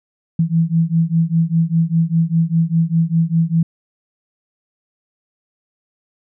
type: beating tone pair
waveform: sine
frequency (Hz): 162.5 / 167.5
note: E3 / E3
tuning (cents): -24 / +28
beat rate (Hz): 5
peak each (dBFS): -16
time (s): 0.39-3.63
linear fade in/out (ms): 5
effects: none